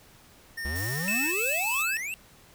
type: tone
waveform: square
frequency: 1824 Hz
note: A#6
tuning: 38 cents flat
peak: -33 dBFS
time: 0.57-1.32 s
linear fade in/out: 10 ms
type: exponential sweep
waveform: square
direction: up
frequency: 66.5 to 2782 Hz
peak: -32 dBFS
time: 0.65-2.14 s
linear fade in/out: 0 ms
type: high-pass noise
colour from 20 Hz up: white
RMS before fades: -38 dBFS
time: 0.75-1.83 s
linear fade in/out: 10 ms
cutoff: 5100 Hz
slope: 12 dB/octave
type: tone with tremolo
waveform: square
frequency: 2617 Hz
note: E7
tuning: 13 cents flat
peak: -26 dBFS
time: 1.08-1.97 s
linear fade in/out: 0 ms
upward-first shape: triangle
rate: 3.1 Hz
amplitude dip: 25%
effects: pink hiss -55 dBFS RMS until 2.54 s